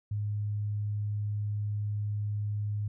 sine tone, 104.1 Hz, G#2, 5 cents sharp, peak -29 dBFS, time 0.11-2.88 s, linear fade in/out 5 ms, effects none

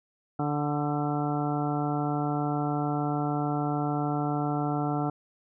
harmonic tone with a mistuned harmonic, 146.83 Hz, D3, in tune, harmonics 1 / 2 / 3 / 4 / 5 / 6 / 7 / 8 / 9, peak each -30 / -30 / -37 / -41 / -32 / -40 / -44 / -44 / -38 dBFS, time 0.39-5.1 s, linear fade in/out 5 ms, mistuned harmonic 9, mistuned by +22 cents, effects none

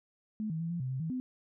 sine tone with pitch steps, 215.1 / 160.3 / 166.1 / 172.1 / 128.9 / 131.3 / 161.5 / 254.6 Hz, A3 / E3 / E3 / F3 / C3 / C3 / E3 / C4, -39 / -48 / +13 / -25 / -26 / +6 / -35 / -47 cents, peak -32 dBFS, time 0.4-1.2 s, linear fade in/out 0 ms, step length 100 ms, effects none

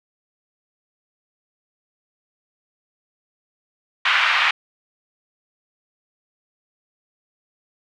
white band-pass noise, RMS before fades -18 dBFS, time 4.05-4.51 s, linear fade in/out 5 ms, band 1000 to 2800 Hz, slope 24 dB/octave, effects none

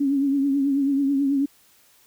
sine tone with vibrato, 277.3 Hz, C#4, 1 cent sharp, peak -18 dBFS, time 0-1.46 s, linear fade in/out 10 ms, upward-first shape triangle, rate 9.2 Hz, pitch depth 65 cents each way, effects white hiss -57 dBFS RMS until 2.06 s

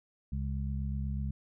harmonic tone, 68.1 Hz, C#2, 30 cents flat, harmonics 1 / 2 / 3, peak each -33 / -37 / -40 dBFS, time 0.32-1.31 s, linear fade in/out 5 ms, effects none

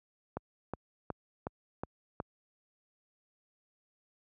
click train, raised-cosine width 1 ms, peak -21 dBFS, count 6, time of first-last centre 0.37-2.202 s, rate 2.73 Hz, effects high-pass 60 Hz 12 dB/octave

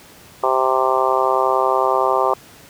harmonic tone, 130.81 Hz, C3, in tune, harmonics 3 / 4 / 5 / 6 / 7 / 8 / 9, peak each -22 / -22 / -22 / -22 / -22 / -22 / -22 dBFS, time 0.43-2.34 s, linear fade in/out 5 ms, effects pink hiss -44 dBFS RMS until 2.69 s + high-pass 80 Hz 12 dB/octave

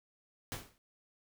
pink noise with exponential decay, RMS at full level -37 dBFS, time 0.52-0.78 s, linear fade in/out 0 ms, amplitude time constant 56 ms, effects none

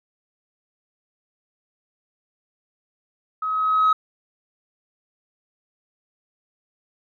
sine tone with level ramp, 1274 Hz, D#6, 41 cents sharp, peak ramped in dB -23 to -11 dBFS, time 3.42-3.93 s, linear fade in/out 5 ms, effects tanh soft clip ceiling -12 dBFS

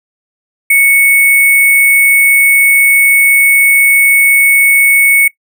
sine tone with sample-and-hold, 2216 Hz, C#7, 1 cent flat, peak -4 dBFS, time 0.7-5.28 s, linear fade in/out 5 ms, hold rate 11025 Hz, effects noise-tail reverb RT60 0.1 s tail -21 dB re dry

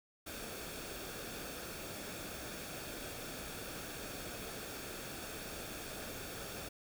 pink noise with comb filter, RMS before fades -45 dBFS, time 0.26-6.69 s, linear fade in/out 10 ms, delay 1 ms, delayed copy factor -0.5, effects none

